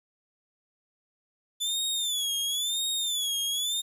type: tone with vibrato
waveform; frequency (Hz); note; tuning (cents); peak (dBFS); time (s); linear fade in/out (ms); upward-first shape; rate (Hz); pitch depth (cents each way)
sawtooth; 3485; A7; -17; -24; 1.6-3.82; 20; sine; 0.97; 120
effects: resampled to 32000 Hz + 10-bit